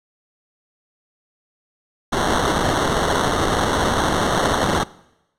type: noise with sample-and-hold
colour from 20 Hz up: blue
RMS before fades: -19 dBFS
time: 2.12-4.84 s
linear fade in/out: 10 ms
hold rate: 2450 Hz
effects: noise-tail reverb RT60 0.9 s tail -21 dB re dry + low-pass 9000 Hz 12 dB/octave